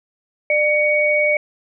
sine tone pair together, 598.1 / 2242 Hz, D5 / C#7, +31 / +19 cents, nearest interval octave + major seventh, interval 2288 cents, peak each -17 / -16 dBFS, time 0.5-1.37 s, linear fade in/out 2 ms, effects none

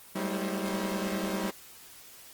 sawtooth tone cluster, 192.3 / 202.3 / 220.7 / 321 / 530 Hz, G3 / G#3 / A3 / E4 / C5, -33 / -45 / +5 / -46 / +22 cents, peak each -29 / -33 / -36 / -33 / -35 dBFS, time 0.15-1.51 s, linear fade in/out 10 ms, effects white hiss -51 dBFS RMS until 2.33 s + Opus 24 kbps

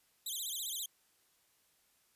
10% pulse tone with vibrato, 3520 Hz, A7, in tune, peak -30 dBFS, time 0.26-0.86 s, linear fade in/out 5 ms, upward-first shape sine, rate 15 Hz, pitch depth 230 cents each way, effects white hiss -72 dBFS RMS until 2.15 s + resampled to 32000 Hz

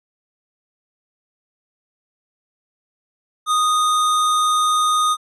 sine tone with sample-and-hold, 1242 Hz, D#6, 3 cents flat, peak -14 dBFS, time 3.46-5.17 s, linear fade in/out 50 ms, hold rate 4900 Hz, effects resampled to 24000 Hz

